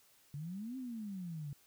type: exponential two-way sweep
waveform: sine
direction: up then down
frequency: 138.2 to 266.6 to 138.2 Hz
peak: -40 dBFS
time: 0.34-1.53 s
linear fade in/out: 2 ms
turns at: 0.77 s
effects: white hiss -67 dBFS RMS until 1.66 s